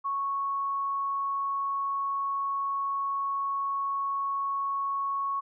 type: tone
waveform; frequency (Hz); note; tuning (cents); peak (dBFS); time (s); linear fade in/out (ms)
sine; 1106; C#6; -4; -27; 0.04-5.41; 20
effects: none